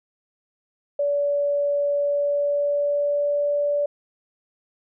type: tone with pitch glide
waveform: sine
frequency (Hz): 574 to 579.7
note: D5 to D5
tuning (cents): -40 to -23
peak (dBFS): -19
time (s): 0.99-3.86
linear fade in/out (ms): 5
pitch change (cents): +17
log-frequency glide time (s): 1.95-3.49
effects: none